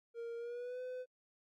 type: tone with pitch glide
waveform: triangle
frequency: 466.2 to 505.5 Hz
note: A#4 to B4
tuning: 0 to +40 cents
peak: -39 dBFS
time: 0.14-1.06 s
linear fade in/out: 50 ms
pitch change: +140 cents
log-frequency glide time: 0.37-0.81 s
effects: AAC 48 kbps